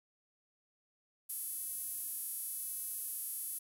sawtooth tone with high-pass filter, 435.5 Hz, A4, 18 cents flat, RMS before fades -41 dBFS, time 1.29-3.59 s, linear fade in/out 10 ms, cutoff 11000 Hz, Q 4.2, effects none

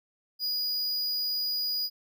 square tone, 4909 Hz, D#8, 24 cents flat, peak -28 dBFS, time 0.39-1.9 s, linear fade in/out 50 ms, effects none

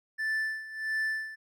triangle tone with tremolo, 1760 Hz, A6, in tune, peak -25 dBFS, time 0.18-1.36 s, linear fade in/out 20 ms, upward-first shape sine, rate 1.5 Hz, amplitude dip 80%, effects none

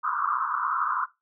white band-pass noise, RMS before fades -27 dBFS, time 0.03-1.06 s, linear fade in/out 20 ms, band 1000 to 1400 Hz, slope 96 dB/octave, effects noise-tail reverb RT60 0.2 s tail -17 dB re dry

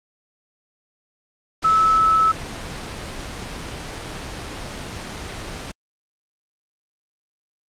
sine tone in noise, 1303 Hz, E6, 20 cents flat, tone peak -13 dBFS, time 1.64-2.32 s, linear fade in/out 10 ms, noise pink, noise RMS -31 dBFS, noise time 1.62-5.72 s, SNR +15 dB, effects low-pass 7000 Hz 12 dB/octave + Opus 48 kbps

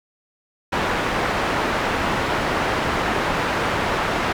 white low-pass noise, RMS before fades -22 dBFS, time 0.72-4.33 s, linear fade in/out 10 ms, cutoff 1500 Hz, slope 12 dB/octave, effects none

